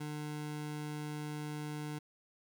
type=tone; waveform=25% pulse; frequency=150 Hz; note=D3; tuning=37 cents sharp; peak=-35 dBFS; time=0-1.99 s; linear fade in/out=10 ms; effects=none